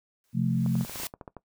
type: noise with exponential growth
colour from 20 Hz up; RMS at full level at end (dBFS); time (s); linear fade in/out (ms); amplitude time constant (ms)
white; -33; 0.24-1.07; 1; 180
type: chord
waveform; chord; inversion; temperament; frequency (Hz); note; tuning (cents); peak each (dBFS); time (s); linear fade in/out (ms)
sine; F major; second; equal; 130.81 / 174.61 / 220; C3 / F3 / A3; 0 / 0 / 0; -27 / -27 / -28; 0.33-0.86; 50
type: clicks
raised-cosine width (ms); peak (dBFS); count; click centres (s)
1; -26; 12; 0.662 / 0.754 / 0.81 / 0.849 / 0.896 / 0.958 / 1 / 1.034 / 1.139 / 1.212 / 1.278 / 1.367
effects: noise-tail reverb RT60 0.1 s tail -19 dB re dry